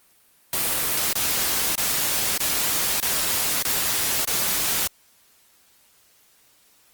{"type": "noise bursts", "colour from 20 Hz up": "white", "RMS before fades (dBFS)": -23, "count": 7, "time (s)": [0.53, 4.874], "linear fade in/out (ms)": 2, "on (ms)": 600, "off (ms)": 24, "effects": ["white hiss -58 dBFS RMS until 6.93 s", "Opus 32 kbps"]}